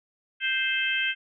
harmonic tone, 523.3 Hz, C5, in tune, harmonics 3 / 4 / 5 / 6, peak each -28 / -31 / -28 / -30 dBFS, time 0.4-1.15 s, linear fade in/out 50 ms, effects none

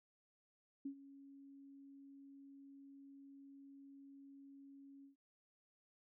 sine tone with ADSR envelope, 276.6 Hz, C#4, 4 cents flat, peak -40 dBFS, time 0.85-5.16 s, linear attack 7 ms, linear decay 85 ms, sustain -16 dB, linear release 120 ms, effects none

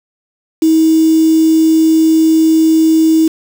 sine tone with quantisation, 320 Hz, D#4, 49 cents sharp, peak -6 dBFS, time 0.62-3.28 s, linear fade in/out 5 ms, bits 4, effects none

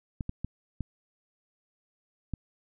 clicks, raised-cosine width 5 ms, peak -20 dBFS, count 5, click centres 0.208 / 0.294 / 0.446 / 0.807 / 2.337 s, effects none

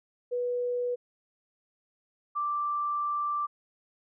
sine tone pair in turn, 489.7 / 1174.8 Hz, B4 / D6, -15 / 0 cents, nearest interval octave + minor third, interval 1515 cents, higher second, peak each -27 dBFS, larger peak neither, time 0.31-0.96 / 2.35-3.47 s, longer second, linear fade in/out 20 ms, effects none

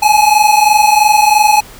square tone pair together, 835 / 858 Hz, G#5 / A5, +9 / -44 cents, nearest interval unison, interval 47 cents, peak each -10 dBFS, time 0.02-1.61 s, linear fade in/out 10 ms, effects pink hiss -36 dBFS RMS until 1.79 s

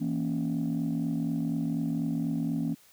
sine chord, A# diminished, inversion second, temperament equal, 164.81 / 233.1 / 277.2 Hz, E3 / A#3 / C#4, 0 / 0 / 0 cents, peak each -30 dBFS, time 0-2.75 s, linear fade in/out 20 ms, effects tanh soft clip ceiling -22 dBFS + white hiss -59 dBFS RMS until 2.92 s

